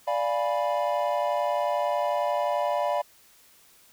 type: chord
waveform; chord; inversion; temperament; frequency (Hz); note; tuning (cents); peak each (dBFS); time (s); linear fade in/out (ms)
triangle; D diminished seventh; none; equal with one note detuned; 587.3 / 698.5 / 830.6 / 984.3; D5 / F5 / Ab5 / Cb6; 0 / 0 / 0 / -6; -25 / -27 / -31 / -28; 0.07-3.02; 10
effects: white hiss -57 dBFS RMS until 3.92 s